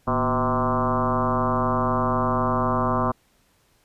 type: tone with frequency modulation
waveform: sine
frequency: 636 Hz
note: D#5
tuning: 38 cents sharp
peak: -19 dBFS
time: 0.07-3.12 s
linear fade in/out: 10 ms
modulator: 132 Hz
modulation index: 4.5
effects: pink hiss -63 dBFS RMS until 3.84 s + resampled to 32000 Hz